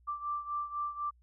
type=beating tone pair; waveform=sine; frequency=1174.7 / 1178.7 Hz; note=D6 / D6; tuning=0 / +6 cents; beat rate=4 Hz; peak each=-35 / -39 dBFS; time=0.07-1.11 s; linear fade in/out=20 ms; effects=added 60 Hz sine -61 dBFS peak until 1.22 s